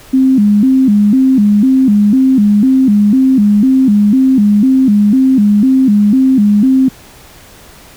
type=tone with vibrato; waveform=sine; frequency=233.1 Hz; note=A#3; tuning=in tune; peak=-5 dBFS; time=0.13-6.89 s; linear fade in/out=10 ms; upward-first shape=square; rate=2 Hz; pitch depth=210 cents each way; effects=pink hiss -38 dBFS RMS until 7.96 s